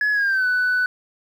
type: tone with pitch glide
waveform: sine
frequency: 1695 to 1492.7 Hz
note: G#6 to F#6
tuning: +35 to +15 cents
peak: -15 dBFS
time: 0.01-0.86 s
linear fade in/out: 2 ms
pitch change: -220 cents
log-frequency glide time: 0.12-0.46 s
effects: tanh soft clip ceiling -15 dBFS + 8-bit